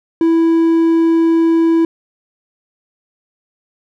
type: tone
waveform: triangle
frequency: 329.6 Hz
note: E4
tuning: in tune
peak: -7 dBFS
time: 0.21-1.85 s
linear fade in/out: 2 ms
effects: none